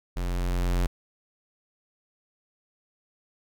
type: tone with level ramp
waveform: square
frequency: 44.41 Hz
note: F1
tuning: 30 cents sharp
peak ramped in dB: -28 to -22 dBFS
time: 0.16-0.87 s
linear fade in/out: 10 ms
effects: none